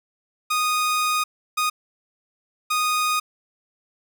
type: tone bursts at uneven times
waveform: sawtooth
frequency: 1239 Hz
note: D#6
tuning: 8 cents flat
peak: -16 dBFS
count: 3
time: 0.5-1.24 / 1.57-1.7 / 2.7-3.2 s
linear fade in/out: 10 ms
effects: none